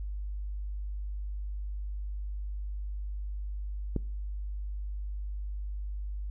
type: click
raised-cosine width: 3 ms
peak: -17 dBFS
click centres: 3.963 s
effects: noise-tail reverb RT60 0.5 s tail -23 dB re dry + added 50 Hz sine -33 dBFS peak until 6.3 s